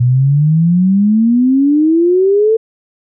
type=exponential sweep; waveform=sine; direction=up; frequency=120 to 452.6 Hz; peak=-7 dBFS; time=0-2.57 s; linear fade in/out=10 ms; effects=none